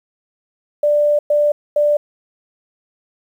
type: tone bursts at uneven times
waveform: sine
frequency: 590 Hz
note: D5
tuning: 8 cents sharp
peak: -11 dBFS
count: 3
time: 0.83-1.19 / 1.3-1.52 / 1.76-1.97 s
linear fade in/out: 5 ms
effects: 8-bit